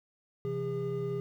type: tone cluster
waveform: triangle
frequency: 131.6 / 167.8 / 405.7 Hz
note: C3 / E3 / G#4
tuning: +10 / +31 / -41 cents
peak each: -35 / -37 / -31 dBFS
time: 0.45-1.2 s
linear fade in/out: 0 ms
effects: 11-bit